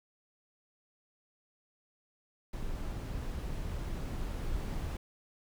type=noise with level ramp; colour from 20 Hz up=brown; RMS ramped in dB=-38 to -35 dBFS; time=2.53-4.97 s; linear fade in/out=5 ms; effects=none